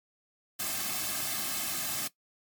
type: noise with comb filter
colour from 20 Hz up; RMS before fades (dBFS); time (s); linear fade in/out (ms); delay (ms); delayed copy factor
white; -33; 0.59-2.08; 10; 2.1; -0.8
effects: noise-tail reverb RT60 0.1 s tail -17 dB re dry + MP3 96 kbps